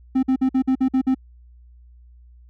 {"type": "tone bursts", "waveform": "triangle", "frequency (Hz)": 261.6, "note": "C4", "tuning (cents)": 0, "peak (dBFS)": -13, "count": 8, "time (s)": [0.15, 1.147], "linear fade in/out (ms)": 10, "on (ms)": 80, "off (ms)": 51, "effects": ["added 60 Hz sine -45 dBFS peak until 2.49 s"]}